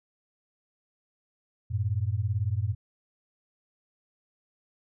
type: beating tone pair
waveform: sine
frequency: 94 / 112 Hz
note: F#2 / A2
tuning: +28 / +31 cents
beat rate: 18 Hz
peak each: -28 dBFS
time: 1.7-2.75 s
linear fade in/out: 20 ms
effects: none